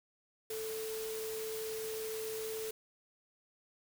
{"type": "tone in noise", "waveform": "sine", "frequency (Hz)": 440, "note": "A4", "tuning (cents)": 0, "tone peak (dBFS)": -38, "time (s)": [0.5, 2.71], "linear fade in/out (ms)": 5, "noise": "white", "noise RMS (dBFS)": -45, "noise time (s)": [0.5, 2.71], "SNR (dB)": 4, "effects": []}